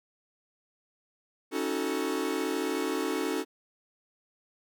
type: chord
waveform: 45% pulse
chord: D# half-diminished seventh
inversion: third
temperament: equal with one note detuned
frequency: 277.2 / 316 / 370 / 440 Hz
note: C#4 / D#4 / F#4 / A4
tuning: 0 / +27 / 0 / 0 cents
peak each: -34 dBFS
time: 1.51-3.45 s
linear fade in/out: 50 ms
effects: none